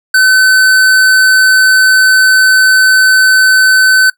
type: tone with tanh clipping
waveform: sine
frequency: 1521 Hz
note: F#6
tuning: 47 cents sharp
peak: -6 dBFS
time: 0.14-4.1 s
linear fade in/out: 5 ms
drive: 18 dB
effects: noise-tail reverb RT60 0.1 s tail -19 dB re dry